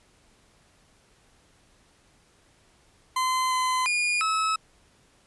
40% pulse tone with pitch steps, 1029 / 1022 / 2434 / 1294 Hz, C6 / C6 / D#7 / E6, -29 / -41 / -39 / -32 cents, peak -22 dBFS, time 3.16-4.56 s, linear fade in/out 5 ms, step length 350 ms, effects pink hiss -61 dBFS RMS until 5.26 s + resampled to 24000 Hz

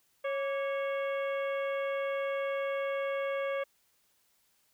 harmonic tone with a mistuned harmonic, 550 Hz, C#5, 14 cents flat, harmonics 1 / 2 / 3 / 4 / 5 / 6, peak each -31 / -40 / -43 / -42 / -50 / -52 dBFS, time 0.24-3.64 s, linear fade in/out 10 ms, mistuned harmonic 2, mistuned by +85 cents, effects white hiss -71 dBFS RMS until 4.73 s

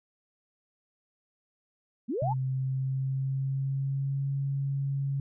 sine linear sweep, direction up, 193.6 to 932.3 Hz, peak -28 dBFS, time 2.08-2.34 s, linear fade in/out 20 ms
sine tone with pitch glide, 130.81 to 138.19 Hz, C3 to C#3, 0 to -5 cents, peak -27 dBFS, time 2.22-5.2 s, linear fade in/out 2 ms, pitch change +95 cents, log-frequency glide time 2.33-4.28 s
effects none

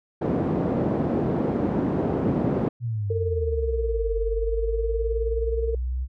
pink band-pass noise, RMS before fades -24 dBFS, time 0.21-2.69 s, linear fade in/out 10 ms, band 160 to 450 Hz, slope 12 dB/octave
sine exponential two-way sweep, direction down then up, 122.1 to 46.71 to 64.4 Hz, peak -24 dBFS, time 2.8-6.08 s, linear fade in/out 50 ms, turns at 4.16 s
sine tone with tremolo, 454.2 Hz, A#4, 45 cents flat, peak -22 dBFS, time 3.1-5.75 s, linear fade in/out 5 ms, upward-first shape sine, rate 19 Hz, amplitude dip 65%
effects none

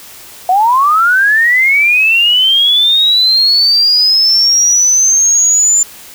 sine linear sweep, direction up, 710 to 7170 Hz, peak -6 dBFS, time 0.49-5.83 s, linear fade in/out 2 ms, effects white hiss -34 dBFS RMS until 6.14 s

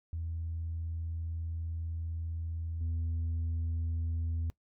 sine tone with level steps, 82.41 Hz, E2, in tune, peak -33 / -28 dBFS, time 0.13-4.5 s, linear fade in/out 0 ms, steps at 2.81 s, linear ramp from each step 2 ms, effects noise-tail reverb RT60 0.1 s tail -23 dB re dry + tanh soft clip ceiling -29 dBFS

